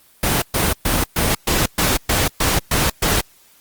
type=noise bursts; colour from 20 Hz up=pink; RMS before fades=-17 dBFS; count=10; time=0.23-3.21 s; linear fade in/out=5 ms; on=190 ms; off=120 ms; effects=white hiss -52 dBFS RMS until 3.6 s + Opus 24 kbps